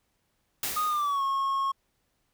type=noise with exponential decay; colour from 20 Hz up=white; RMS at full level=-29 dBFS; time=0.63-1.42 s; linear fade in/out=2 ms; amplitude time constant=170 ms
type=tone with pitch glide; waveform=triangle; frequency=1237 to 1089.4 Hz; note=D#6 to C#6; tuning=-10 to -30 cents; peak=-23 dBFS; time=0.76-1.72 s; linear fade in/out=10 ms; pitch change=-220 cents; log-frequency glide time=0.87-1.23 s
effects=pink hiss -74 dBFS RMS until 2.33 s